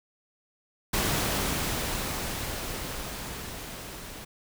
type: noise with level ramp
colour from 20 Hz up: pink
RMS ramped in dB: -26 to -42 dBFS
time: 0.93-4.25 s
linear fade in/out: 10 ms
effects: none